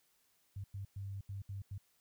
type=tone bursts at uneven times; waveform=sine; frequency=98.6 Hz; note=G2; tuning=11 cents sharp; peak=-40 dBFS; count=6; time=0.56-0.64 / 0.74-0.85 / 0.96-1.21 / 1.29-1.42 / 1.49-1.62 / 1.71-1.78 s; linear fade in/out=5 ms; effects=white hiss -74 dBFS RMS until 2 s